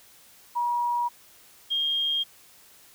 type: tone pair in turn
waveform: sine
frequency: 959 / 3226 Hz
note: A#5 / G7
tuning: +49 / +49 cents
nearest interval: octave + major sixth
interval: 2100 cents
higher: second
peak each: -23 dBFS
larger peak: neither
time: 0.55-1.09 / 1.7-2.24 s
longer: neither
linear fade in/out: 20 ms
effects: white hiss -54 dBFS RMS until 2.94 s